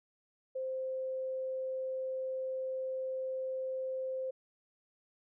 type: tone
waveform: sine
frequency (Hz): 522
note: C5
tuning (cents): -4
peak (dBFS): -34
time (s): 0.55-4.31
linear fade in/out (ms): 10
effects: none